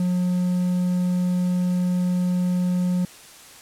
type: tone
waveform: triangle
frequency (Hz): 180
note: F#3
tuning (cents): -47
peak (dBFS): -17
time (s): 0-3.05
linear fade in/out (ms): 2
effects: white hiss -45 dBFS RMS until 3.61 s + low-pass 11000 Hz 12 dB/octave